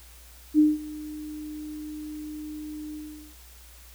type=tone with ADSR envelope; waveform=sine; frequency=303.6 Hz; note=D#4; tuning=42 cents flat; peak=-13 dBFS; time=0.54-3.35 s; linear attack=48 ms; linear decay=190 ms; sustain=-21 dB; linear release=410 ms; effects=added 60 Hz sine -49 dBFS peak until 3.94 s + white hiss -52 dBFS RMS until 3.94 s